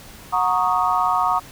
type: chord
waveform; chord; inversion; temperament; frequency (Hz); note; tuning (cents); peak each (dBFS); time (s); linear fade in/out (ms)
sine; D# minor seventh; first; equal with one note detuned; 732.3 / 932.3 / 1108.7 / 1244.5; F#5 / A#5 / C#6 / D#6; -18 / 0 / 0 / 0; -22; 0.32-1.4; 20
effects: pink hiss -42 dBFS RMS until 1.51 s